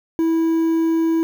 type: tone with quantisation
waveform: triangle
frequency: 327.1 Hz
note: E4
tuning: 13 cents flat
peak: -13 dBFS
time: 0.19-1.23 s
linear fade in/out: 0 ms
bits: 7
effects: none